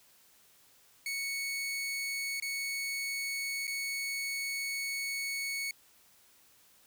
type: tone with dropouts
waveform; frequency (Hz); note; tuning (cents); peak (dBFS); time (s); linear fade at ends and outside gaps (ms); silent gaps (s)
sawtooth; 2217; C#7; 0; -30; 1.06-5.71; 2; 2.4-2.423 / 3.67-3.677
effects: white hiss -63 dBFS RMS until 6.86 s